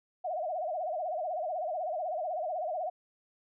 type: tone with vibrato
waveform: sine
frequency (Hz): 673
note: E5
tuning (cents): +36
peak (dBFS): -31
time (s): 0.24-2.9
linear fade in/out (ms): 10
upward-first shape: sine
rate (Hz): 16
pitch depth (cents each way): 180
effects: none